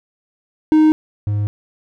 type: tone pair in turn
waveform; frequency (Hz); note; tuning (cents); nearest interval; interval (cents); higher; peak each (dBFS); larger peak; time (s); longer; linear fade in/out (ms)
triangle; 310.5 / 103.62; D#4 / G#2; -3 / -3; octave + perfect fifth; 1900; first; -6 / -14; first; 0.72-0.92 / 1.27-1.47; neither; 0
effects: none